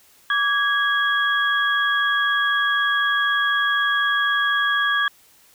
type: tone cluster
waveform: sine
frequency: 1154 / 1652 / 3312 Hz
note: D6 / G#6 / G#7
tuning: -31 / -10 / -5 cents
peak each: -23 / -19 / -26 dBFS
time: 0.3-5.08 s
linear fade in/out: 2 ms
effects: white hiss -54 dBFS RMS until 5.54 s